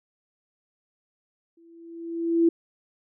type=tone with exponential growth; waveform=sine; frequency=334.3 Hz; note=E4; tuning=24 cents sharp; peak=-14 dBFS; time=1.57-2.49 s; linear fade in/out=5 ms; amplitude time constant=200 ms; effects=none